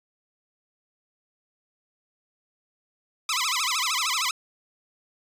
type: tone with vibrato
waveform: 10% pulse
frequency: 1142 Hz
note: D6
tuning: 49 cents flat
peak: -15 dBFS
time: 3.29-4.31 s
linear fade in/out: 2 ms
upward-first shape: sine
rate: 13 Hz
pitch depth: 260 cents each way
effects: resampled to 32000 Hz